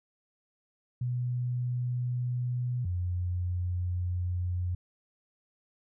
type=tone pair in turn; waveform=sine; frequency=123.47 / 89.36 Hz; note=B2 / F2; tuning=0 / +40 cents; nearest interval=tritone; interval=560 cents; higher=first; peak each=-28 dBFS; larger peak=neither; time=1.01-2.85 / 2.85-4.75 s; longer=second; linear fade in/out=5 ms; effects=none